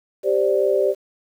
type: chord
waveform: sine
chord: G suspended fourth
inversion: none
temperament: equal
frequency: 392 / 523.3 / 587.3 Hz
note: G4 / C5 / D5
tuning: 0 / 0 / 0 cents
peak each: -19 / -21 / -20 dBFS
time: 0.23-0.95 s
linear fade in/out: 50 ms
effects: 8-bit